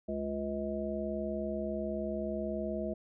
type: harmonic tone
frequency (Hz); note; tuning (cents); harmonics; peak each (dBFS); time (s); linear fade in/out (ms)
70.3; C#2; +25; 1 / 3 / 5 / 7 / 9; -44 / -37 / -39 / -43 / -37; 0.08-2.94; 10
effects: none